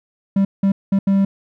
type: tone bursts at uneven times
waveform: triangle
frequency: 196 Hz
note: G3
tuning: in tune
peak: -10 dBFS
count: 4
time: 0.36-0.45 / 0.63-0.72 / 0.92-0.99 / 1.07-1.25 s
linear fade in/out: 5 ms
effects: none